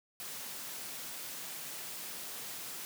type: high-pass noise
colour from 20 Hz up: white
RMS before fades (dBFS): -43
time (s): 0.2-2.85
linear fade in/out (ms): 0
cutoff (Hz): 110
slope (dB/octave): 48
effects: none